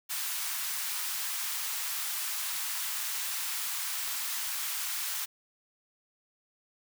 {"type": "high-pass noise", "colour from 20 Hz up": "white", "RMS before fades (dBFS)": -34, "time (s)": [0.09, 5.26], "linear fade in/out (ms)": 20, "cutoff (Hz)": 910, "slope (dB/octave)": 24, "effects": []}